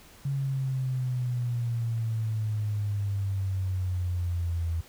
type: exponential sweep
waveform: sine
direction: down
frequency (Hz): 139.3 to 82.3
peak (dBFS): -26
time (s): 0.25-4.81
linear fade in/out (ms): 5
effects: pink hiss -53 dBFS RMS until 4.88 s